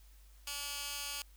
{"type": "tone with high-pass filter", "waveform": "15% pulse", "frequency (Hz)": 286.4, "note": "D4", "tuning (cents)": -43, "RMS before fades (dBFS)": -41, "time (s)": [0.47, 1.22], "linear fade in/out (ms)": 2, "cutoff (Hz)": 2800, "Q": 0.65, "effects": ["added 50 Hz sine -56 dBFS peak until 1.36 s", "white hiss -67 dBFS RMS until 1.36 s"]}